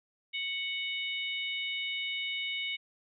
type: harmonic tone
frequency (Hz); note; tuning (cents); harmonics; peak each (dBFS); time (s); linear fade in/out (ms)
740; F#5; 0; 3 / 4 / 5; -35 / -37 / -39; 0.33-2.77; 20
effects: none